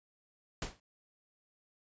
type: noise with exponential decay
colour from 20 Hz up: pink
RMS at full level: -33 dBFS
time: 0.62-0.8 s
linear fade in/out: 2 ms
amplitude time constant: 38 ms
effects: resampled to 16000 Hz